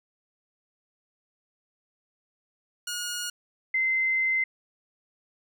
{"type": "tone pair in turn", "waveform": ["10% pulse", "sine"], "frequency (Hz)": [1439, 2069], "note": ["F#6", "C7"], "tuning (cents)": [-49, -20], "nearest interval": "tritone", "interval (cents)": 629, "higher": "second", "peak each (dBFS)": -22, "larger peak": "neither", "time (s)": [[2.87, 3.3], [3.74, 4.44]], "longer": "second", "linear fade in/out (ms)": 5, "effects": []}